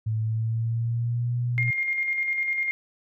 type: tone with pitch glide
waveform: sine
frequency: 110 to 121.35 Hz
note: A2 to B2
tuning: 0 to -30 cents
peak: -23 dBFS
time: 0.06-1.71 s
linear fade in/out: 10 ms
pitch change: +170 cents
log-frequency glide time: 0.21-1.37 s
type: tone with tremolo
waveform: sine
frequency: 2125 Hz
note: C7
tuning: 26 cents sharp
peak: -22 dBFS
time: 1.58-2.71 s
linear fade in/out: 0 ms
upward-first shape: square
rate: 10 Hz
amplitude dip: 35%
effects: none